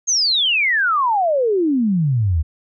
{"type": "exponential sweep", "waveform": "sine", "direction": "down", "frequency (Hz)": [6590, 73.42], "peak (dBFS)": -14, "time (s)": [0.07, 2.43], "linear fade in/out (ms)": 20, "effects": []}